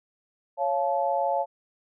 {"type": "chord", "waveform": "sine", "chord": "Db augmented", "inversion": "none", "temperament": "just", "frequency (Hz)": [554.4, 693, 866.2], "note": ["Db5", "F5", "A5"], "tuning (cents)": [0, -14, -27], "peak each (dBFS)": -27, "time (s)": [0.57, 1.46], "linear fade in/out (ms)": 50, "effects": []}